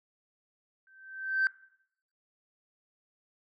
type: tone with exponential growth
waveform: sine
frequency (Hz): 1552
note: G6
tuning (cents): -18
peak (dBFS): -20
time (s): 0.87-1.47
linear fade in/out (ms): 1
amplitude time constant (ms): 130
effects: noise-tail reverb RT60 0.7 s tail -21 dB re dry + tanh soft clip ceiling -20 dBFS